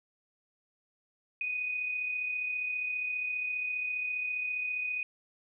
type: tone with amplitude modulation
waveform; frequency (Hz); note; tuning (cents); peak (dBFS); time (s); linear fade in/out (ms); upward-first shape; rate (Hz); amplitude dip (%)
sine; 2489; D#7; 0; -29; 1.41-5.03; 2; sine; 34.9; 40
effects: none